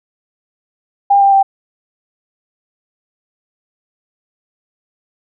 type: tone with pitch steps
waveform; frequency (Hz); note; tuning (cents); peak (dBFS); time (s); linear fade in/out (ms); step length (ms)
sine; 801 / 791.8 / 782.7; G5 / G5 / G5; +37 / +17 / -3; -6; 1.1-1.43; 10; 110
effects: none